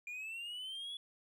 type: linear sweep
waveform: triangle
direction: up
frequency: 2394 to 3412 Hz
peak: -40 dBFS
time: 0.07-0.97 s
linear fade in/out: 2 ms
effects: none